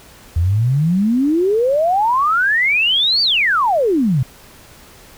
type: exponential two-way sweep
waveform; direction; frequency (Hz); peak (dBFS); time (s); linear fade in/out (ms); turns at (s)
sine; up then down; 79.3 to 4699 to 118.2; -12; 0.36-4.23; 5; 3.22
effects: pink hiss -43 dBFS RMS until 5.17 s